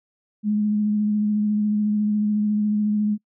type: tone with vibrato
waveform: sine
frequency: 210 Hz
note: G#3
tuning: 19 cents sharp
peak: -18 dBFS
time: 0.43-3.18 s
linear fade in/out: 50 ms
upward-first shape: sine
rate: 14 Hz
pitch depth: 18 cents each way
effects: noise-tail reverb RT60 0.1 s tail -26 dB re dry